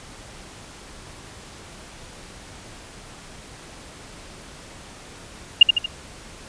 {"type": "tone with echo", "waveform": "sine", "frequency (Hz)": 2827, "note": "F7", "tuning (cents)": 20, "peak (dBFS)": -3, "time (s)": [5.61, 5.63], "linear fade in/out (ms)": 5, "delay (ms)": 77, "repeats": 3, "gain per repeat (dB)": -6, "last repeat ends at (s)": 5.861, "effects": ["pink hiss -42 dBFS RMS until 6.48 s", "resampled to 22050 Hz"]}